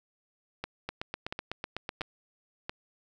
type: two click trains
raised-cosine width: 0.3 ms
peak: -18 / -18 dBFS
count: 4 / 10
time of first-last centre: 0.64-2.695 / 0.89-2.016 s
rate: 1.46 / 7.99 Hz
effects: none